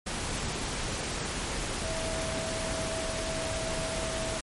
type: tone in noise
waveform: sine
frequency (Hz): 648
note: E5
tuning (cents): -30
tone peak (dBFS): -35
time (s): 1.83-4.38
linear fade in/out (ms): 10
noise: pink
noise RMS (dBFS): -33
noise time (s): 0.06-4.41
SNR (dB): -5
effects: MP3 48 kbps